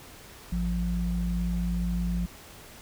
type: tone pair together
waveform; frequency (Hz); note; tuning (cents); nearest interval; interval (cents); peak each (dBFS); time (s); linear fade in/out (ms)
sine; 54.79 / 175.6; A1 / F3; -7 / +10; octave + minor sixth; 2017; -28; 0.52-2.26; 5
effects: pink hiss -48 dBFS RMS until 2.81 s